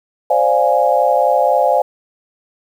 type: chord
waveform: sine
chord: D half-diminished seventh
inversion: third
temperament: equal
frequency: 523.3 / 587.3 / 698.5 / 830.6 Hz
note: C5 / D5 / F5 / Ab5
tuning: 0 / 0 / 0 / 0 cents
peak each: -16 dBFS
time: 0.3-1.82 s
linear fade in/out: 5 ms
effects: 7-bit